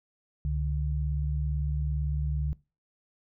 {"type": "tone pair together", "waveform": "sine", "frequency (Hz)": [69.01, 146.83], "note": ["C#2", "D3"], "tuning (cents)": [-7, 0], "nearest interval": "octave + minor second", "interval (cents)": 1307, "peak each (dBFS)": [-28, -31], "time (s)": [0.45, 2.53], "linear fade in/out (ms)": 0, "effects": ["noise-tail reverb RT60 0.3 s tail -21 dB re dry"]}